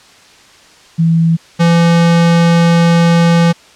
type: tone pair in turn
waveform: sine / square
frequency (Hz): 164.81 / 169.15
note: E3 / E3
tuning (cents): 0 / +45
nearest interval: unison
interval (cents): 45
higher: second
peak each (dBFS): -7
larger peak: neither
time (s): 0.98-1.37 / 1.59-3.53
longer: second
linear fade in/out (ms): 20
effects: white hiss -42 dBFS RMS until 3.75 s + low-pass 6000 Hz 12 dB/octave